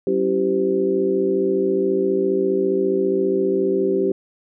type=tone cluster; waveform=sine; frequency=192.4 / 277 / 332.1 / 386.8 / 509 Hz; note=G3 / C#4 / E4 / G4 / C5; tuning=-32 / -1 / +13 / -23 / -48 cents; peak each=-27 / -26 / -26 / -18 / -27 dBFS; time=0.07-4.12 s; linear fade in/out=2 ms; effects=none